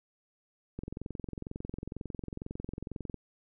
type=click train; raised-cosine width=3 ms; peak=-25 dBFS; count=53; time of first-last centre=0.79-3.143 s; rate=22.1 Hz; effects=none